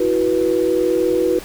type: chord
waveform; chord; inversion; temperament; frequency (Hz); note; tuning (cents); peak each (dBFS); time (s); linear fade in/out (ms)
sine; E suspended second; none; equal with one note detuned; 329.6 / 370 / 487.6; E4 / F#4 / B4; 0 / 0 / -22; -20 / -18 / -18; 0-1.39; 5
effects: pink hiss -36 dBFS RMS until 1.44 s